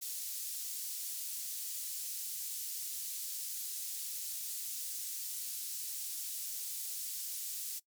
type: band-pass noise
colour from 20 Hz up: white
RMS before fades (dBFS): -41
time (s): 0.01-7.8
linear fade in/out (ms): 20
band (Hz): 5400 to 16000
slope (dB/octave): 12
effects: noise-tail reverb RT60 0.1 s tail -19 dB re dry